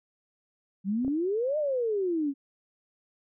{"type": "exponential two-way sweep", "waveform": "sine", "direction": "up then down", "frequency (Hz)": [185, 622.3, 269], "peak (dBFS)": -25, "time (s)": [0.84, 2.34], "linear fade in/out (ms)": 50, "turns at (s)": 1.58}
{"type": "clicks", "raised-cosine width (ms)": 2, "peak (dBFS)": -26, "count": 2, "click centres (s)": [1.048, 1.08]}
{"effects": []}